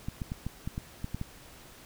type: clicks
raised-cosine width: 5 ms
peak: -21 dBFS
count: 9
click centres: 0.085 / 0.218 / 0.319 / 0.466 / 0.675 / 0.779 / 1.044 / 1.146 / 1.214 s
effects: pink hiss -52 dBFS RMS until 1.85 s